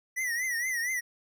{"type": "tone with vibrato", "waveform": "square", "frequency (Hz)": 1952, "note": "B6", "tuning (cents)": -21, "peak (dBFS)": -29, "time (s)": [0.16, 1.01], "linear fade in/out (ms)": 20, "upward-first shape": "triangle", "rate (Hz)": 4.3, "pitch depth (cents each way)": 130, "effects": []}